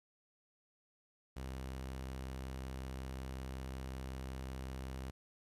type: tone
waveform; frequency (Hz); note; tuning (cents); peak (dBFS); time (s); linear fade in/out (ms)
sawtooth; 65.41; C2; 0; -38; 1.36-5.11; 10
effects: resampled to 32000 Hz + 12-bit